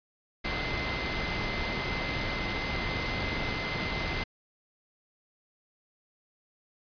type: tone in noise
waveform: sine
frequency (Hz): 2066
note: C7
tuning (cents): -22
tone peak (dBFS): -36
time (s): 0.44-4.24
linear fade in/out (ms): 10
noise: pink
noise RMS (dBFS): -32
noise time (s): 0.44-4.24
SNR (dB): -7
effects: resampled to 11025 Hz